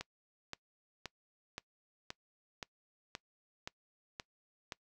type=click train; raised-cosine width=0.2 ms; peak=-23 dBFS; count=10; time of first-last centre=0.01-4.722 s; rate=1.91 Hz; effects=noise-tail reverb RT60 0.1 s tail -23 dB re dry